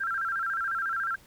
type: tone with vibrato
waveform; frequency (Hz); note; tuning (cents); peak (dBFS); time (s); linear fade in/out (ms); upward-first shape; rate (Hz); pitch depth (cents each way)
sine; 1467; F#6; -15; -27; 0-1.16; 10; square; 14; 140
effects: pink hiss -57 dBFS RMS until 1.26 s